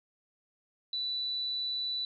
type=tone; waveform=sine; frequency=3968 Hz; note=B7; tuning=7 cents sharp; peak=-31 dBFS; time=0.93-2.05 s; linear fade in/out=2 ms; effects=none